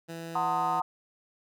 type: tone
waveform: 15% pulse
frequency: 165.8 Hz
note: E3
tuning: 10 cents sharp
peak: -31 dBFS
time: 0.08-0.81 s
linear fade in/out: 20 ms
type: chord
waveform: sine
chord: F# diminished seventh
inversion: none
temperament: equal with one note detuned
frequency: 740 / 899.5 / 1046.5 / 1244.5 Hz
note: F#5 / A5 / C6 / Eb6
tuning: 0 / +38 / 0 / 0 cents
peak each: -30 / -30 / -33 / -32 dBFS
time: 0.35-0.82 s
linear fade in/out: 5 ms
effects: none